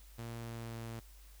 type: tone with pitch glide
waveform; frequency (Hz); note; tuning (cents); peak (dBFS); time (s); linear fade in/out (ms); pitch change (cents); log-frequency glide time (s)
sawtooth; 116.54 to 114.6; A#2 to A#2; 0 to -29; -38; 0.18-1; 10; -29; 0.35-0.86
effects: added 50 Hz sine -54 dBFS peak until 1.4 s + white hiss -63 dBFS RMS until 1.4 s